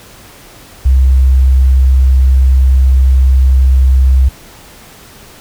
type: tone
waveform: sine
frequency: 65.41 Hz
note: C2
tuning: in tune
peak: -4 dBFS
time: 0.85-4.29 s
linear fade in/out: 10 ms
effects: pink hiss -37 dBFS RMS until 5.4 s